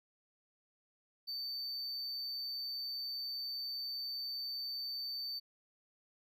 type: tone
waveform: triangle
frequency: 4565 Hz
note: D8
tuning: 50 cents flat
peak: -37 dBFS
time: 1.27-5.4 s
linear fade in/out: 20 ms
effects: none